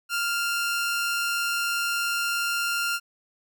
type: tone pair together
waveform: sawtooth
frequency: 1396.9 / 2637 Hz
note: F6 / E7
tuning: 0 / 0 cents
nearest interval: major seventh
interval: 1100 cents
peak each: -21 / -32 dBFS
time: 0.09-3 s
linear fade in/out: 50 ms
effects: none